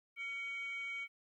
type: tone with frequency modulation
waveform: sine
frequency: 2247 Hz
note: C#7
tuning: 23 cents sharp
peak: -38 dBFS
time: 0.16-1.08 s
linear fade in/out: 50 ms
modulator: 873 Hz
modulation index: 0.37
effects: tanh soft clip ceiling -35 dBFS + 13-bit